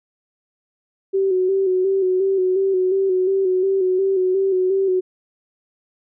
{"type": "tone with vibrato", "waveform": "sine", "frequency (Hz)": 378.4, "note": "F#4", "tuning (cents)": 39, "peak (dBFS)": -15, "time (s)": [1.13, 5.01], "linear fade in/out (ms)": 20, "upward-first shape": "square", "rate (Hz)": 2.8, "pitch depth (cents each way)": 41, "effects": []}